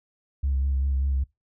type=tone with vibrato; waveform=sine; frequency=67.9 Hz; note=C#2; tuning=35 cents flat; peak=-20 dBFS; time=0.43-1.24 s; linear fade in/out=10 ms; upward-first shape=sine; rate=5.1 Hz; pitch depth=35 cents each way; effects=noise-tail reverb RT60 0.2 s tail -24 dB re dry + tanh soft clip ceiling -18 dBFS